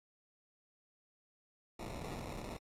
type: noise with sample-and-hold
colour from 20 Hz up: pink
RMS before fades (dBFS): -44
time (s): 1.79-2.57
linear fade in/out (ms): 5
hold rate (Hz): 1575
effects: low-pass 12000 Hz 12 dB/octave + AAC 64 kbps